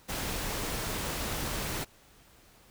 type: noise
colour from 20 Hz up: pink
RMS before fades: -34 dBFS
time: 0.08-1.85 s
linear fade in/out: 20 ms
effects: pink hiss -59 dBFS RMS until 2.7 s